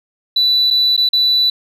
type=tone with dropouts; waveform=sine; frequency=3970 Hz; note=B7; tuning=8 cents sharp; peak=-9 dBFS; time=0.36-1.5 s; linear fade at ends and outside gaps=5 ms; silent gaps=0.704-0.708 / 0.966-0.976 / 1.09-1.131 s; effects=tanh soft clip ceiling -7 dBFS